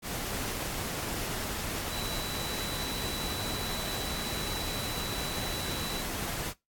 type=tone in noise; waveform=sine; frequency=3951 Hz; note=B7; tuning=in tune; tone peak=-38 dBFS; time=1.88-6.04 s; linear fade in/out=50 ms; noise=pink; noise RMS=-35 dBFS; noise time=0.02-6.54 s; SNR=-6 dB; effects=noise-tail reverb RT60 0.2 s tail -21 dB re dry + AAC 64 kbps